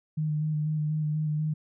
sine tone with vibrato, 153 Hz, D#3, 29 cents flat, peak -25 dBFS, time 0.17-1.54 s, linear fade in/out 10 ms, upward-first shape square, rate 4.1 Hz, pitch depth 18 cents each way, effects none

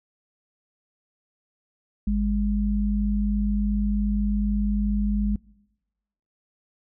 sine tone pair together, 51.35 / 205.4 Hz, G#1 / G#3, -19 / -19 cents, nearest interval 2 octaves, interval 2400 cents, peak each -23 dBFS, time 2.07-5.36 s, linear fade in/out 5 ms, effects noise-tail reverb RT60 1.0 s tail -24 dB re dry

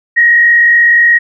sine tone with frequency modulation, 1886 Hz, A#6, 20 cents sharp, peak -4 dBFS, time 0.16-1.19 s, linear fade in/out 20 ms, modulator 43.5 Hz, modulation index 0.58, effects none

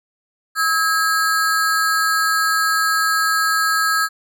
square ring-modulated tone, 1462 Hz, F#6, 21 cents flat, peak -13 dBFS, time 0.55-4.09 s, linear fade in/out 50 ms, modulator 170 Hz, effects none

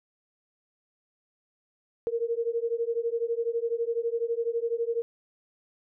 sine beating tone pair, 459.3 / 471.3 Hz, A#4 / A#4, -26 / +19 cents, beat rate 12 Hz, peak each -29 dBFS, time 2.07-5.02 s, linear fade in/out 0 ms, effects none

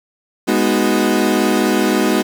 35% pulse chord, G# minor seventh, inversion none, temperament equal, 207.7 / 246.9 / 311.1 / 370 Hz, G#3 / B3 / D#4 / F#4, 0 / 0 / 0 / 0 cents, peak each -17 dBFS, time 0.47-2.23 s, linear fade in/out 20 ms, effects 7-bit

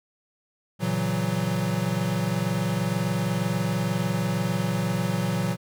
square chord, F# dominant seventh, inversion first, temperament equal, 116.54 / 138.59 / 164.81 / 185 Hz, A#2 / C#3 / E3 / F#3, 0 / 0 / 0 / 0 cents, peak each -30 / -33 / -30 / -28 dBFS, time 0.79-5.57 s, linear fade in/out 50 ms, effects none

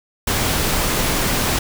pink noise, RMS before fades -19 dBFS, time 0.27-1.59 s, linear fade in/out 5 ms, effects none

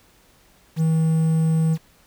triangle tone with quantisation, 160.7 Hz, E3, 44 cents flat, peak -14 dBFS, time 0.76-1.78 s, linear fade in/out 50 ms, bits 7, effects pink hiss -56 dBFS RMS until 2.06 s

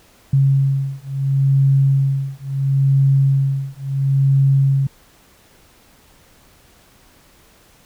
sine beating tone pair, 136.4 / 137.13 Hz, C#3 / C#3, -28 / -18 cents, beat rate 0.73 Hz, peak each -16 dBFS, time 0.33-4.87 s, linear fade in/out 5 ms, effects pink hiss -51 dBFS RMS until 7.85 s

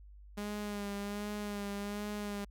sawtooth tone with vibrato, 204.8 Hz, G#3, 24 cents flat, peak -33 dBFS, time 0.37-2.45 s, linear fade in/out 10 ms, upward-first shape sine, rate 1.3 Hz, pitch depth 30 cents each way, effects added 50 Hz sine -51 dBFS peak until 2.5 s

